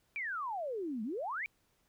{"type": "exponential two-way sweep", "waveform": "sine", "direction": "down then up", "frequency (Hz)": [2412, 205.5, 2412], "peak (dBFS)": -35, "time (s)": [0.16, 1.46], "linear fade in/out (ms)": 0, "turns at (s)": 1.03, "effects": ["pink hiss -74 dBFS RMS until 1.88 s"]}